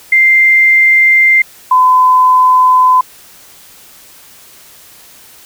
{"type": "tone pair in turn", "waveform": "sine", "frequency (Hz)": [2093, 1014.9], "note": ["C7", "B5"], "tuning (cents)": [0, 47], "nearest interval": "octave + minor second", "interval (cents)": 1253, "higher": "first", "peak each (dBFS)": -4, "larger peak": "neither", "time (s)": [[0.12, 1.42], [1.71, 3.01]], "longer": "neither", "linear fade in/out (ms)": 5, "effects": ["white hiss -39 dBFS RMS until 5.45 s"]}